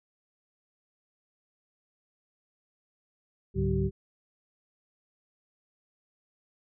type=tone cluster; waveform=sine; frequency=68 / 103.4 / 143.7 / 189.6 / 385.7 Hz; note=C#2 / G#2 / D3 / F#3 / G4; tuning=-33 / -7 / -37 / +43 / -28 cents; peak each=-31 dBFS; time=3.54-3.91 s; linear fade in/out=50 ms; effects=none